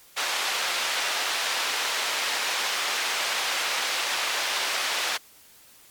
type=band-pass noise; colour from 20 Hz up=white; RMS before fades=-27 dBFS; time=0.16-5.18 s; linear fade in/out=20 ms; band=630 to 4100 Hz; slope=12 dB/octave; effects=white hiss -53 dBFS RMS until 5.9 s + MP3 96 kbps